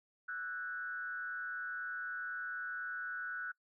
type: tone with frequency modulation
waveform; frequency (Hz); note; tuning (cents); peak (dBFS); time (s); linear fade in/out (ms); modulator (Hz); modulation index
sine; 1479; F#6; -1; -38; 0.28-3.52; 10; 150; 0.66
effects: noise-tail reverb RT60 0.1 s tail -23 dB re dry